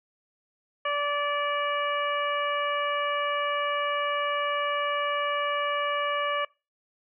harmonic tone, 580 Hz, D5, 22 cents flat, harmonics 1 / 2 / 3 / 4 / 5, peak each -30 / -28 / -34 / -35 / -36 dBFS, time 0.85-6.45 s, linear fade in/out 5 ms, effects noise-tail reverb RT60 0.3 s tail -25 dB re dry

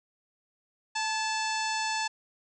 harmonic tone with a mistuned harmonic, 880 Hz, A5, in tune, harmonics 1 / 2 / 3 / 4 / 5 / 6 / 7 / 8 / 9, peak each -31 / -35 / -36 / -41 / -38 / -40 / -42 / -43 / -45 dBFS, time 0.95-2.08 s, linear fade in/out 10 ms, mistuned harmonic 2, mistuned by -42 cents, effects none

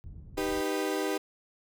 pink low-pass noise, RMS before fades -45 dBFS, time 0.04-0.61 s, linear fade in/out 0 ms, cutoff 130 Hz, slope 12 dB/octave
35% pulse chord, Eb augmented, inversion none, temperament equal with one note detuned, 309 / 392 / 493.9 Hz, Eb4 / G4 / B4, -12 / 0 / 0 cents, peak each -31 / -30 / -33 dBFS, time 0.37-1.18 s, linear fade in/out 10 ms
effects none

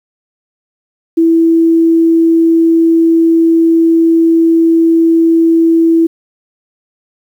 sine tone, 329.6 Hz, E4, in tune, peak -5 dBFS, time 1.17-6.07 s, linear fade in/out 10 ms, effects 7-bit

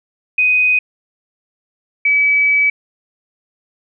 sine tone pair in turn, 2500 / 2288 Hz, D#7 / D7, +8 / -46 cents, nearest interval major second, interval 154 cents, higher first, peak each -10 dBFS, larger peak neither, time 0.38-0.79 / 2.05-2.7 s, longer second, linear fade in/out 5 ms, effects none

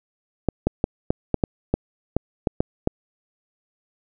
clicks, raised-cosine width 2 ms, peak -5 dBFS, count 11, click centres 0.487 / 0.67 / 0.841 / 1.105 / 1.343 / 1.438 / 1.74 / 2.166 / 2.472 / 2.605 / 2.874 s, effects none

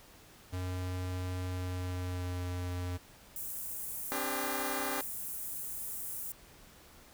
square tone with pitch glide, 91.3 to 89.52 Hz, F#2 to F2, -23 to +43 cents, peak -35 dBFS, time 0.52-2.98 s, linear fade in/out 20 ms, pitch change -34 cents, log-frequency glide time 1.49-2.65 s
white high-pass noise, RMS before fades -40 dBFS, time 3.36-6.32 s, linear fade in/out 2 ms, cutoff 8300 Hz, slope 24 dB/octave
10% pulse chord, C suspended second, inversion none, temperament equal with one note detuned, 261.6 / 293.7 / 401.6 Hz, C4 / D4 / G4, 0 / 0 / +42 cents, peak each -30 dBFS, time 4.12-5.01 s, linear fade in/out 0 ms
effects pink hiss -57 dBFS RMS until 7.13 s

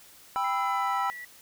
triangle chord, E minor, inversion first, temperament just, 791.1 / 988.9 / 1318.5 Hz, G5 / B5 / E6, +16 / +2 / 0 cents, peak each -28 dBFS, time 0.36-1.1 s, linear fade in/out 0 ms
sine tone with pitch glide, 2067 to 1951 Hz, C7 to B6, -22 to -22 cents, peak -38 dBFS, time 0.44-1.25 s, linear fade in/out 5 ms, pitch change -100 cents, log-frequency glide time 0.55-1.01 s
effects white hiss -53 dBFS RMS until 1.41 s

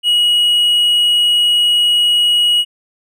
triangle tone, 2905 Hz, F#7, 32 cents flat, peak -8 dBFS, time 0.03-2.65 s, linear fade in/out 50 ms, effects none

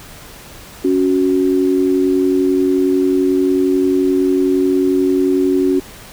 sine tone pair together, 278.8 / 370 Hz, C#4 / F#4, +10 / 0 cents, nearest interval perfect fourth, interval 490 cents, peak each -14 dBFS, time 0.84-5.8 s, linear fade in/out 10 ms, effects pink hiss -37 dBFS RMS until 6.12 s

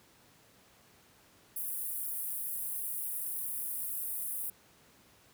pink high-pass noise, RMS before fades -37 dBFS, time 1.56-4.5 s, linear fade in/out 5 ms, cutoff 9800 Hz, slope 48 dB/octave, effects pink hiss -62 dBFS RMS until 5.33 s + high-pass 80 Hz 12 dB/octave

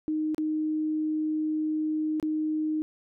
sine tone with dropouts, 309.7 Hz, D#4, 8 cents flat, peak -25 dBFS, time 0.08-2.82 s, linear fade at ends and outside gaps 0 ms, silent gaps 0.346-0.381 / 2.199-2.227 s, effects none

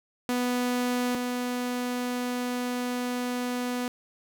sawtooth tone pair in turn, 246.9 / 246.9 Hz, B3 / B3, 0 / 0 cents, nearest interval unison, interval 0 cents, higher neither, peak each -21 / -24 dBFS, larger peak first, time 0.29-1.15 / 1.15-3.88 s, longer second, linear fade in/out 0 ms, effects none

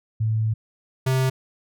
sine / square tone pair in turn, 110.1 / 130.93 Hz, A2 / C3, +2 / +2 cents, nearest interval minor third, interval 300 cents, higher second, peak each -19 dBFS, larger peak neither, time 0.2-0.54 / 1.06-1.3 s, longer first, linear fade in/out 10 ms, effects none

